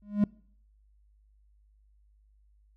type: tone with exponential growth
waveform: triangle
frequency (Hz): 206.1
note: G#3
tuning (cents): -13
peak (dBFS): -15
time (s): 0.02-0.24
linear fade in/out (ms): 2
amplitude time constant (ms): 47
effects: noise-tail reverb RT60 0.6 s tail -25 dB re dry + added 51 Hz sine -60 dBFS peak until 2.76 s